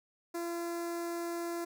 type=tone with notch filter; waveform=sawtooth; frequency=341.2 Hz; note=F4; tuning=40 cents flat; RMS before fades=-37 dBFS; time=0.34-1.65 s; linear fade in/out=10 ms; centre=3100 Hz; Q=0.95; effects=none